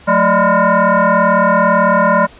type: tone with frequency modulation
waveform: sine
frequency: 220 Hz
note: A3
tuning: in tune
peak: -8 dBFS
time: 0.07-2.27 s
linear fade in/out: 20 ms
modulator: 402 Hz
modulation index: 3.1
effects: pink hiss -41 dBFS RMS until 2.39 s + resampled to 8000 Hz